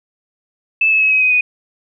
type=tone with pitch steps; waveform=sine; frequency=2625 / 2596 / 2568 / 2540 / 2512 / 2485 Hz; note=E7 / E7 / E7 / D#7 / D#7 / D#7; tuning=-8 / -27 / -46 / +35 / +16 / -3 cents; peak=-10 dBFS; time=0.81-1.41 s; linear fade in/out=5 ms; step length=100 ms; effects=none